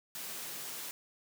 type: high-pass noise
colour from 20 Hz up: white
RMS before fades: -42 dBFS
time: 0.15-0.91 s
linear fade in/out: 0 ms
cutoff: 120 Hz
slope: 96 dB/octave
effects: none